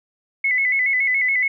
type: tone with vibrato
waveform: sine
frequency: 2093 Hz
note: C7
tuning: in tune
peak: -16 dBFS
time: 0.44-1.48 s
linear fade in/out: 5 ms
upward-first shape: square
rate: 7.1 Hz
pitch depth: 74 cents each way
effects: none